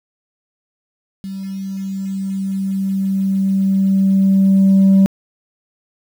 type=tone with level ramp; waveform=sine; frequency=193.5 Hz; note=G3; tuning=22 cents flat; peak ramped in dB=-24 to -4 dBFS; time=1.24-5.06 s; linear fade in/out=0 ms; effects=tanh soft clip ceiling -6 dBFS + 7-bit